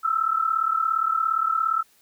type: tone pair together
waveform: sine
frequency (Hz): 1298.7 / 1336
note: E6 / E6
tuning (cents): -26 / +23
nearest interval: unison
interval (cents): 49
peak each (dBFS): -23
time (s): 0.03-1.83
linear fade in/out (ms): 20
effects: white hiss -60 dBFS RMS until 2.01 s